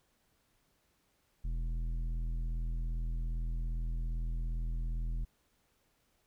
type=tone with tanh clipping; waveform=triangle; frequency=41.25 Hz; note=E1; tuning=2 cents sharp; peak=-34 dBFS; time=1.44-5.25 s; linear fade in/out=10 ms; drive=14 dB; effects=pink hiss -74 dBFS RMS until 6.26 s